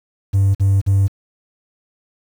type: tone bursts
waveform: triangle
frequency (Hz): 98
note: G2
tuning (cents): 0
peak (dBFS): -8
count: 3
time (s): 0.33-1.082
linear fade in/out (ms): 20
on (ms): 220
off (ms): 46
effects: tanh soft clip ceiling -6 dBFS + 7-bit